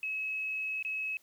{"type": "tone with dropouts", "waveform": "sine", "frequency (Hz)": 2572, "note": "E7", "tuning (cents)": -43, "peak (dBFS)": -32, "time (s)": [0.03, 1.17], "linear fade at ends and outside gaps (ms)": 1, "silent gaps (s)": [0.826, 0.849], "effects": ["white hiss -66 dBFS RMS until 1.22 s"]}